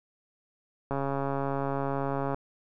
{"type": "click train", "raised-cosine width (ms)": 1, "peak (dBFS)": -17, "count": 199, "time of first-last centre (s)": [0.91, 2.345], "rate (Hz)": 138, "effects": []}